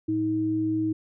sine tone pair together, 111.9 / 316.5 Hz, A2 / D#4, +30 / +30 cents, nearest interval octave + tritone, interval 1800 cents, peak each -33 / -23 dBFS, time 0.08-0.93 s, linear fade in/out 10 ms, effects none

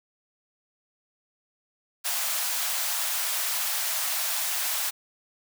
white high-pass noise, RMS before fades -28 dBFS, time 2.04-4.91 s, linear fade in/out 20 ms, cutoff 610 Hz, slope 48 dB/octave, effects none

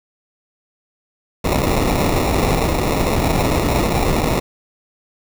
pink noise with sample-and-hold, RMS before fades -17 dBFS, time 1.44-4.4 s, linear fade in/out 10 ms, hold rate 1575 Hz, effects none

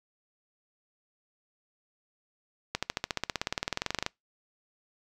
accelerating click train, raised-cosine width 0.2 ms, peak -11 dBFS, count 25, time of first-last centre 2.75-4.064 s, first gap 76 ms, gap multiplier 0.97, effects noise-tail reverb RT60 0.2 s tail -26 dB re dry

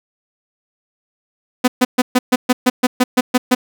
sawtooth tone bursts, 251.2 Hz, B3, 30 cents sharp, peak -5 dBFS, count 12, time 1.64-3.55 s, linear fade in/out 10 ms, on 40 ms, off 130 ms, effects none

